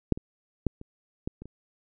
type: clicks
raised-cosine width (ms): 3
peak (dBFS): -7 / -24 / -11 / -29 / -17 / -28 / -30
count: 7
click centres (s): 0.123 / 0.175 / 0.667 / 0.814 / 1.275 / 1.42 / 1.456
effects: none